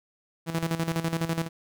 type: tone with tremolo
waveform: sawtooth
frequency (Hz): 164.81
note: E3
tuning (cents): 0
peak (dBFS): -20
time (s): 0.46-1.49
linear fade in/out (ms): 50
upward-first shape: square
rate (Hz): 12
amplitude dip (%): 70
effects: none